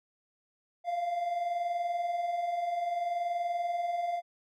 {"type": "tone pair together", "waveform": "triangle", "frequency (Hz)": [676.4, 697], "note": ["E5", "F5"], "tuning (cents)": [44, -4], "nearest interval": "minor second", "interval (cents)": 52, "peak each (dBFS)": [-37, -28], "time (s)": [0.84, 4.22], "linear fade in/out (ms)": 50, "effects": []}